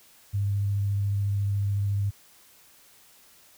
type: tone with vibrato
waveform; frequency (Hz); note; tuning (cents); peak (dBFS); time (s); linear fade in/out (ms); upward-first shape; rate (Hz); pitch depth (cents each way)
sine; 100.4; G2; +42; -23; 0.33-2.11; 20; sine; 14; 12
effects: white hiss -56 dBFS RMS until 3.57 s